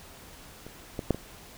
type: clicks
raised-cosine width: 2 ms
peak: -28 / -18 / -9 / -21 dBFS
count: 4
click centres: 0.666 / 0.992 / 1.107 / 1.146 s
effects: pink hiss -49 dBFS RMS until 1.57 s